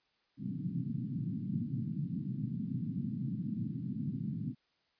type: band-pass noise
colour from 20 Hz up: pink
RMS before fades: -37 dBFS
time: 0.37-4.55 s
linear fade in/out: 50 ms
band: 120 to 260 Hz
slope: 48 dB/octave
effects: white hiss -75 dBFS RMS until 4.99 s + resampled to 11025 Hz